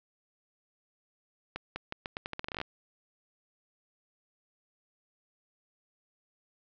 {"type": "accelerating click train", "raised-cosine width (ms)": 0.3, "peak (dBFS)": -19, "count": 16, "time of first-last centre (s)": [1.56, 2.614], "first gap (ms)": 200, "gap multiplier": 0.82, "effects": ["low-pass 5000 Hz 12 dB/octave"]}